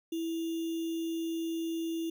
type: tone with sample-and-hold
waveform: sine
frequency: 329.6 Hz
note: E4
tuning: in tune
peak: -31 dBFS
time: 0.12-2.1 s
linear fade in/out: 5 ms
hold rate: 3150 Hz
effects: none